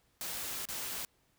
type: noise with dropouts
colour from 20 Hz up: white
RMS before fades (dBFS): -39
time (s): 0.21-1.05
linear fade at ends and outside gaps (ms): 0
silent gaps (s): 0.654-0.687
effects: pink hiss -72 dBFS RMS until 1.38 s